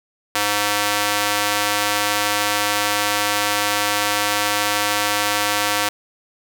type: tone with high-pass filter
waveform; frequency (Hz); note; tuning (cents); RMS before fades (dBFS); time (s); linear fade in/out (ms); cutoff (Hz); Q
square; 103.4; G#2; -7; -20; 0.35-5.89; 5; 800; 0.53
effects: none